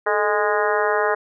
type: harmonic tone with a mistuned harmonic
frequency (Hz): 207.1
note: G#3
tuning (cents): -5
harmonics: 2 / 3 / 4 / 5 / 6 / 7 / 8 / 9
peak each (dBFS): -22 / -24 / -25 / -26 / -27 / -27 / -28 / -29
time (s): 0.06-1.15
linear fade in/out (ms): 10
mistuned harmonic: 2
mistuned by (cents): +71
effects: none